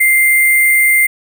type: tone with sample-and-hold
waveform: sine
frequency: 2093 Hz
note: C7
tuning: in tune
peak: -7 dBFS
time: 0-1.07 s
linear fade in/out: 10 ms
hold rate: 11025 Hz
effects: none